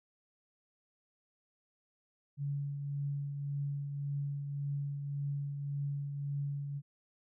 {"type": "tone with tremolo", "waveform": "sine", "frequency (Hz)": 142, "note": "C#3", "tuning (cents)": 42, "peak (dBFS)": -32, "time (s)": [2.37, 6.82], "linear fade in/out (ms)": 50, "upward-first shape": "triangle", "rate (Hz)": 1.8, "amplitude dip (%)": 45, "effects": []}